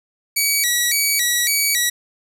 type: tone with vibrato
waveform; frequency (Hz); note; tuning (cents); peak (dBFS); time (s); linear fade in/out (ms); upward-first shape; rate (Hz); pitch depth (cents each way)
10% pulse; 2093; C7; 0; -7; 0.36-1.9; 10; square; 1.8; 140
effects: none